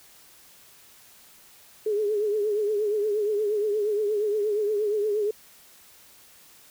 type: tone with vibrato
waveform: sine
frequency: 419.5 Hz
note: G#4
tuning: 17 cents sharp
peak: -22 dBFS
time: 1.86-5.31 s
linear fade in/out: 5 ms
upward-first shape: triangle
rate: 8.5 Hz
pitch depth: 81 cents each way
effects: white hiss -53 dBFS RMS until 6.7 s